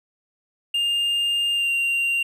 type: tone with pitch glide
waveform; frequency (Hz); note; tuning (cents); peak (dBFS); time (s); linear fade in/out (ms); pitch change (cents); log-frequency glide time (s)
triangle; 2810 to 2770; F7 to F7; +10 to -15; -18; 0.74-2.23; 5; -25; 1.53-1.71
effects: none